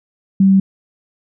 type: tone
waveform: sine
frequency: 193.1 Hz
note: G3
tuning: 26 cents flat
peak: -7 dBFS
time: 0.4-0.6 s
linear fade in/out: 5 ms
effects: none